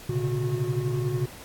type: tone cluster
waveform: triangle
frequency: 117.8 / 130.9 / 142.3 / 363 Hz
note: A#2 / C3 / C#3 / F#4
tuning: +19 / +1 / +46 / -33 cents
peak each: -28 dBFS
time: 0.09-1.26 s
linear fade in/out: 5 ms
effects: pink hiss -45 dBFS RMS until 1.44 s + AAC 64 kbps